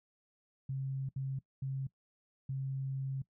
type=tone bursts at uneven times; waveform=sine; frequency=134.5 Hz; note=C3; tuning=48 cents sharp; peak=-34 dBFS; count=4; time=0.69-1.09 / 1.16-1.39 / 1.62-1.87 / 2.49-3.22 s; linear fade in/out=5 ms; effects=noise-tail reverb RT60 0.1 s tail -20 dB re dry